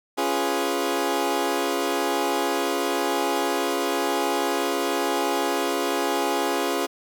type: chord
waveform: 20% pulse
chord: C# dominant seventh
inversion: none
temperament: equal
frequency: 277.2 / 349.2 / 415.3 / 493.9 Hz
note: C#4 / E#4 / G#4 / B4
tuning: 0 / 0 / 0 / 0 cents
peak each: -23 / -22 / -22 / -27 dBFS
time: 0.17-6.87 s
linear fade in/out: 20 ms
effects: none